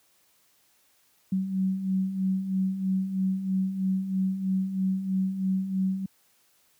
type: beating tone pair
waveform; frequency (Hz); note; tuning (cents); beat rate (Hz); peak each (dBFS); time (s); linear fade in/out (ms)
sine; 187.2 / 190.3; F#3 / F#3; +20 / +49; 3.1; -32 / -25; 1.32-6.06; 5
effects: white hiss -65 dBFS RMS until 6.79 s + high-pass 60 Hz 12 dB/octave